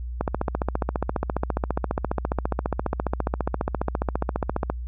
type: click train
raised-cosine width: 1 ms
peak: -9 dBFS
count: 67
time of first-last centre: 0.21-4.7 s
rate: 14.7 Hz
effects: added 60 Hz sine -29 dBFS peak until 4.87 s